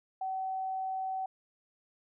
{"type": "tone", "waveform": "sine", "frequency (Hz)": 760, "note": "F#5", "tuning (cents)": 46, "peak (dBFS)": -32, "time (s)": [0.21, 1.26], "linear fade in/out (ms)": 5, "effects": []}